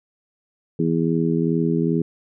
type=harmonic tone; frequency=82.41 Hz; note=E2; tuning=in tune; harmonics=2 / 3 / 4 / 5; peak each=-21 / -23 / -24 / -25 dBFS; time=0.79-2.02 s; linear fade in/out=5 ms; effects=none